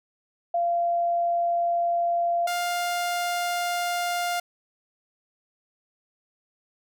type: tone pair in turn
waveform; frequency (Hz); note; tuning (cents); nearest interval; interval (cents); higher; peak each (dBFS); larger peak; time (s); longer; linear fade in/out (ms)
sine / sawtooth; 689 / 702.7; F5 / F5; -24 / +10; unison; 34; second; -21; neither; 0.54-2.47 / 2.47-4.4; neither; 5
effects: none